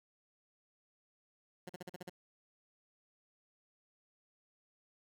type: tone bursts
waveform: 15% pulse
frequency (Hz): 180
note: F#3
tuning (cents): -47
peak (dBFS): -37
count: 7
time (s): 1.67-2.096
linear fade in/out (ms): 5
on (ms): 24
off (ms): 43
effects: none